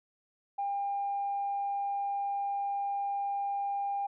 sine tone, 801 Hz, G5, 37 cents sharp, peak -29 dBFS, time 0.58-4.07 s, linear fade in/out 10 ms, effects tanh soft clip ceiling -25 dBFS

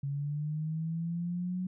sine linear sweep, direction up, 138.59 to 185 Hz, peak -31 dBFS, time 0.03-1.67 s, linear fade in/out 5 ms, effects none

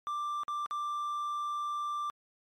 triangle tone with dropouts, 1180 Hz, D6, 8 cents sharp, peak -30 dBFS, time 0.07-2.1 s, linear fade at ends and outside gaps 0 ms, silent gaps 0.434-0.481 / 0.661-0.71 s, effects MP3 64 kbps

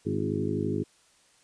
harmonic tone with a mistuned harmonic, 51.91 Hz, G#1, in tune, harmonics 2 / 3 / 4 / 5 / 6 / 7 / 8, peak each -34 / -34 / -34 / -34 / -34 / -34 / -34 dBFS, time 0.05-0.84 s, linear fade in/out 20 ms, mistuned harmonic 6, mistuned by +38 cents, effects white hiss -62 dBFS RMS until 1.43 s + resampled to 22050 Hz

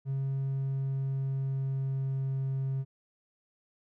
triangle tone with pitch glide, 135.6 to 134.27 Hz, C#3 to C3, -38 to +45 cents, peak -26 dBFS, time 0.05-2.85 s, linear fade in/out 50 ms, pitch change -17 cents, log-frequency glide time 0.37-2.43 s, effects tanh soft clip ceiling -23 dBFS

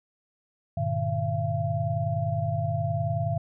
sine tone cluster, 100.8 / 120 / 150.8 / 679 Hz, G2 / B2 / D3 / F5, +49 / -49 / +46 / -49 cents, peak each -30 dBFS, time 0.77-3.38 s, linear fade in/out 5 ms, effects none

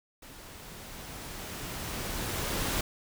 pink noise with level ramp, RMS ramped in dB -49 to -30 dBFS, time 0.22-2.81 s, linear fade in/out 5 ms, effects none

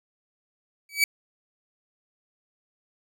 sawtooth tone with exponential growth, 2284 Hz, D7, 49 cents flat, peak -11 dBFS, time 0.89-1.04 s, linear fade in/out 2 ms, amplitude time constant 32 ms, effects none

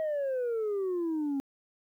sine exponential sweep, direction down, 640 to 270 Hz, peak -26 dBFS, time 0-1.4 s, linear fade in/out 0 ms, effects tanh soft clip ceiling -27 dBFS + 11-bit

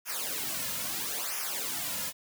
white noise with flanger, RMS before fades -34 dBFS, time 0.05-2.13 s, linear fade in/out 50 ms, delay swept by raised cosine 0.24 to 2.64 ms, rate 0.76 Hz, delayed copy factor -0.85, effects none

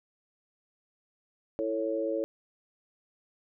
sine chord, A major, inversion second, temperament equal with one note detuned, 329.6 / 443.8 / 554.4 Hz, E4 / A4 / C#5, 0 / +15 / 0 cents, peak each -33 / -33 / -31 dBFS, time 1.59-2.24 s, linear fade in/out 0 ms, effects none

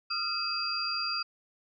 sine tone cluster, 1229 / 1374 / 2564 / 4768 Hz, D#6 / F6 / E7 / D8, -22 / -29 / -49 / +25 cents, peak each -39 / -36 / -39 / -31 dBFS, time 0.1-1.23 s, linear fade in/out 10 ms, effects none

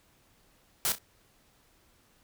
white noise with echo, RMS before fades -28 dBFS, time 0.85-0.92 s, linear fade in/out 0 ms, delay 32 ms, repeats 2, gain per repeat -11 dB, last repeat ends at 0.984 s, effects pink hiss -65 dBFS RMS until 2.23 s

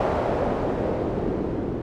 white noise with low-pass filter sweep, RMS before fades -25 dBFS, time 0-1.82 s, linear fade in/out 5 ms, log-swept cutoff 710 to 320 Hz, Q 1.4, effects none

